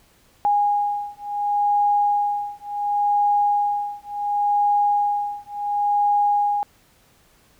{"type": "beating tone pair", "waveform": "sine", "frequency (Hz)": [821, 821.7], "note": ["G#5", "G#5"], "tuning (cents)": [-20, -19], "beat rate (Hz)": 0.7, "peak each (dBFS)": -21, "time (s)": [0.45, 6.63], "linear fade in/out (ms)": 0, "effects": ["pink hiss -57 dBFS RMS until 7.59 s"]}